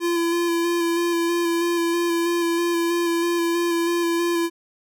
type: tone with vibrato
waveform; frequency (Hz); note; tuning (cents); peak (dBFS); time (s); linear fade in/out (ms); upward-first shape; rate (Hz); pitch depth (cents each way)
square; 340.8; F4; -42; -20; 0-4.5; 50; square; 3.1; 16
effects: none